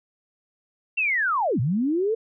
sine linear two-way sweep, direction down then up, 2744 to 108 to 460.9 Hz, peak -20 dBFS, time 0.97-2.15 s, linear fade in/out 10 ms, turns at 1.6 s, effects none

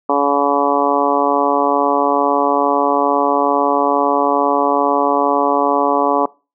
harmonic tone, 142.3 Hz, C#3, 46 cents sharp, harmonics 2 / 3 / 4 / 5 / 6 / 7 / 8, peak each -20 / -20 / -20 / -20 / -20 / -20 / -20 dBFS, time 0.09-6.26 s, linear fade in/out 5 ms, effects noise-tail reverb RT60 0.3 s tail -22 dB re dry

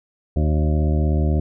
harmonic tone with a mistuned harmonic, 76.4 Hz, D#2, 31 cents flat, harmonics 1 / 2 / 3 / 4 / 5 / 7 / 8 / 9, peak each -17 / -23 / -27 / -29 / -31 / -34 / -35 / -36 dBFS, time 0.36-1.4 s, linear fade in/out 5 ms, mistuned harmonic 8, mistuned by -15 cents, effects none

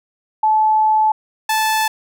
sine / sawtooth tone pair in turn, 866 / 873.5 Hz, A5 / A5, -28 / -13 cents, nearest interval unison, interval 15 cents, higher second, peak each -11 dBFS, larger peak neither, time 0.43-1.12 / 1.49-1.88 s, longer first, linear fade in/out 5 ms, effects none

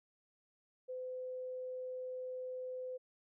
sine tone, 509 Hz, C5, 48 cents flat, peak -40 dBFS, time 0.88-2.98 s, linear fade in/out 20 ms, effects none

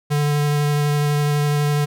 square tone with vibrato, 146.8 Hz, D3, in tune, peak -17 dBFS, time 0.1-1.86 s, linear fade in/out 20 ms, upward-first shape sine, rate 12 Hz, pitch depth 10 cents each way, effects none

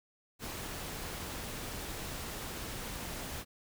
pink noise, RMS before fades -41 dBFS, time 0.39-3.45 s, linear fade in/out 50 ms, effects none

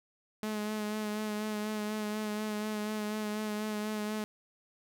sawtooth tone with vibrato, 212.5 Hz, G#3, 40 cents sharp, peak -29 dBFS, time 0.43-4.24 s, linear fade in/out 0 ms, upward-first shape sine, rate 4.1 Hz, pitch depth 25 cents each way, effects none

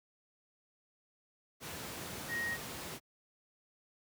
sine tone in noise, 1877 Hz, A#6, 11 cents sharp, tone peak -34 dBFS, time 2.28-2.58 s, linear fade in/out 50 ms, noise pink, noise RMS -43 dBFS, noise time 1.6-3 s, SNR +6 dB, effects high-pass 100 Hz 12 dB/octave

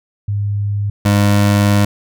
sine / 25% pulse tone pair in turn, 102.1 / 102.1 Hz, G#2 / G#2, -29 / -29 cents, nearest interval unison, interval 0 cents, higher neither, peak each -15 / -6 dBFS, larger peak second, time 0.28-0.9 / 1.05-1.85 s, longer second, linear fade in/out 5 ms, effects none

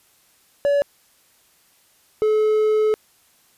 triangle tone pair in turn, 570 / 430.3 Hz, C#5 / A4, +48 / -39 cents, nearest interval perfect fourth, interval 487 cents, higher first, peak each -13 dBFS, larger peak neither, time 0.65-0.82 / 2.22-2.94 s, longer second, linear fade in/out 0 ms, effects white hiss -58 dBFS RMS until 3.57 s + resampled to 32000 Hz

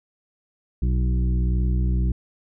harmonic tone with a mistuned harmonic, 61.5 Hz, B1, 7 cents flat, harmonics 1 / 2 / 3 / 5 / 6, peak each -19 / -27 / -29 / -37 / -41 dBFS, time 0.82-2.12 s, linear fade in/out 5 ms, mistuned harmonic 1, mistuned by -33 cents, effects none

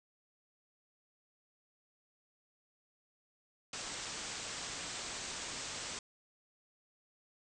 white low-pass noise, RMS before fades -43 dBFS, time 3.73-5.99 s, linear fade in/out 2 ms, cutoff 8300 Hz, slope 96 dB/octave, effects none

